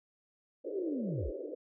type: band-pass noise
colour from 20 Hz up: white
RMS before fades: -41 dBFS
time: 0.64-1.55 s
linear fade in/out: 10 ms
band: 290 to 580 Hz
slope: 96 dB/octave
type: linear sweep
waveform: sine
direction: down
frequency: 434.8 to 31.23 Hz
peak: -33 dBFS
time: 0.7-1.32 s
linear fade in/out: 50 ms
effects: none